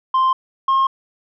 sine tone pair in turn, 1046.5 / 1072.2 Hz, C6 / C6, 0 / +42 cents, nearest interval unison, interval 42 cents, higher second, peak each -10 dBFS, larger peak neither, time 0.14-0.33 / 0.68-0.87 s, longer neither, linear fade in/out 5 ms, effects tanh soft clip ceiling -12 dBFS

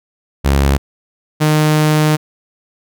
sawtooth tone pair in turn, 69.3 / 153.25 Hz, C#2 / D#3, 0 / -26 cents, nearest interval octave + major second, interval 1374 cents, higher second, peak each -6 dBFS, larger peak neither, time 0.44-0.78 / 1.4-2.17 s, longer second, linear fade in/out 20 ms, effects none

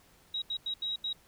sine tone bursts at uneven times, 3829 Hz, A#7, 46 cents sharp, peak -31 dBFS, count 5, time 0.34-0.42 / 0.5-0.57 / 0.66-0.74 / 0.82-0.96 / 1.04-1.13 s, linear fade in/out 5 ms, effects pink hiss -62 dBFS RMS until 1.27 s

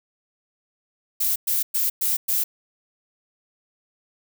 violet noise bursts, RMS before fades -22 dBFS, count 5, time 1.2-2.44 s, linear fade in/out 10 ms, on 160 ms, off 110 ms, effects none

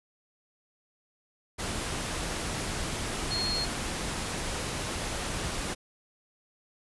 sine tone in noise, 4278 Hz, C8, 38 cents sharp, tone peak -29 dBFS, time 3.3-3.66 s, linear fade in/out 20 ms, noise pink, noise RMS -33 dBFS, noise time 1.58-5.75 s, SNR +1 dB, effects resampled to 24000 Hz

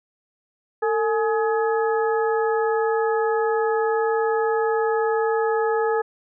harmonic tone with a mistuned harmonic, 422.1 Hz, G#4, 28 cents sharp, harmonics 1 / 2 / 3 / 4, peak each -20 / -25 / -30 / -31 dBFS, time 0.82-6.02 s, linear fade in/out 10 ms, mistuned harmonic 1, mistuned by +110 cents, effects none

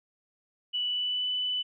sine tone with pitch glide, 2960 to 2991 Hz, F#7 to F#7, 0 to +18 cents, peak -27 dBFS, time 0.73-1.63 s, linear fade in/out 20 ms, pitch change +18 cents, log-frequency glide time 0.85-1.27 s, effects none

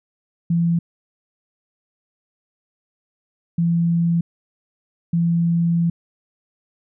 sine tone bursts at uneven times, 169.1 Hz, E3, 44 cents sharp, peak -15 dBFS, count 3, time 0.5-0.79 / 3.58-4.21 / 5.13-5.9 s, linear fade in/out 5 ms, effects none

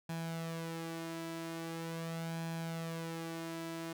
sawtooth tone with flanger, 164.81 Hz, E3, in tune, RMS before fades -41 dBFS, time 0.09-3.93 s, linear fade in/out 5 ms, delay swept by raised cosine 1.2 to 3 ms, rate 0.42 Hz, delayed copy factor +0.55, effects none

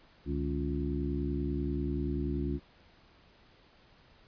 harmonic tone with a mistuned harmonic, 70.3 Hz, C#2, 25 cents sharp, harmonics 1 / 2 / 3 / 4 / 5, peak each -34 / -37 / -39 / -36 / -38 dBFS, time 0.25-2.6 s, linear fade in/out 50 ms, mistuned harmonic 2, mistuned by +120 cents, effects pink hiss -61 dBFS RMS until 4.27 s + resampled to 11025 Hz

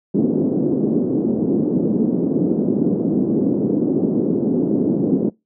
pink band-pass noise, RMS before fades -18 dBFS, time 0.14-5.3 s, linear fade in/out 10 ms, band 200 to 370 Hz, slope 24 dB/octave, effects noise-tail reverb RT60 0.2 s tail -24 dB re dry

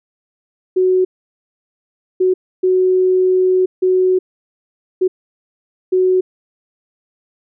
sine tone bursts at uneven times, 370.5 Hz, F#4, 2 cents sharp, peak -10 dBFS, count 6, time 0.76-1.05 / 2.2-2.34 / 2.63-3.66 / 3.82-4.19 / 5.01-5.08 / 5.92-6.21 s, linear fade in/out 10 ms, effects none

